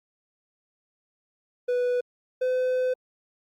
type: tone pair in turn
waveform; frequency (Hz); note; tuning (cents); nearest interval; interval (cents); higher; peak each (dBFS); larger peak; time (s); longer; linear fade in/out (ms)
triangle; 492.9 / 508.5; B4 / C5; -3 / -50; minor second; 53; second; -20; neither; 1.68-2.01 / 2.41-2.94; second; 10
effects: Opus 48 kbps